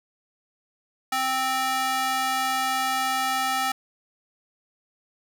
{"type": "tone with high-pass filter", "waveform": "square", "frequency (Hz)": 261.6, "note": "C4", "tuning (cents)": 0, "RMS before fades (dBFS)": -25, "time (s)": [1.12, 3.72], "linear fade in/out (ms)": 5, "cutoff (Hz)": 950, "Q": 1.4, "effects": []}